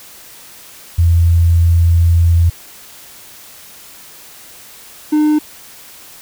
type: tone pair in turn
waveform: sine / triangle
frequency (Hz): 84.6 / 303.1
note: E2 / D#4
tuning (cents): +45 / -45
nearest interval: octave + minor seventh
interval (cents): 2210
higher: second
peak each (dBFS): -7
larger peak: neither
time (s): 0.98-2.5 / 5.12-5.39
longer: first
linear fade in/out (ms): 10
effects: white hiss -38 dBFS RMS until 6.21 s